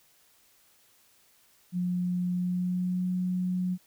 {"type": "tone with pitch glide", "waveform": "sine", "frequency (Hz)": [179, 182.02], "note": ["F3", "F#3"], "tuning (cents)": [43, -28], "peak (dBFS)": -26, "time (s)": [1.72, 3.78], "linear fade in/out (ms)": 50, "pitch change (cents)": 29, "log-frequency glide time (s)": [2.32, 3.06], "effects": ["white hiss -63 dBFS RMS until 3.86 s"]}